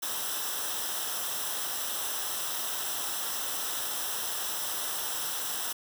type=noise with comb filter; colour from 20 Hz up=white; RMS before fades=-33 dBFS; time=0.02-5.73 s; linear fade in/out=10 ms; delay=0.44 ms; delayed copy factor=-0.7; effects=none